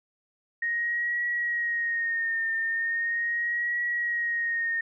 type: tone with vibrato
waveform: sine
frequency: 1864.7 Hz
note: A#6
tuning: in tune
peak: -25 dBFS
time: 0.62-4.81 s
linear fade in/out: 5 ms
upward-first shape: triangle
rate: 0.39 Hz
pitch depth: 53 cents each way
effects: none